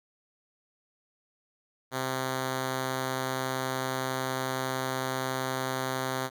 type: tone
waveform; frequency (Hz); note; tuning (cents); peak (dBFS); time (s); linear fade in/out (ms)
5% pulse; 130.81; C3; 0; -18; 1.91-6.3; 50
effects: none